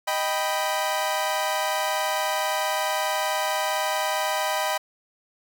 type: chord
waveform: sawtooth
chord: Eb augmented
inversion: none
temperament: equal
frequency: 622.3 / 784 / 987.8 Hz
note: Eb5 / G5 / B5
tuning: 0 / 0 / 0 cents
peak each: -24 dBFS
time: 0.07-4.78 s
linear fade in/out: 10 ms
effects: none